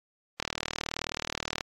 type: click train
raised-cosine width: 0.2 ms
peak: -12 dBFS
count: 48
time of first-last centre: 0.4-1.608 s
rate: 38.9 Hz
effects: AAC 48 kbps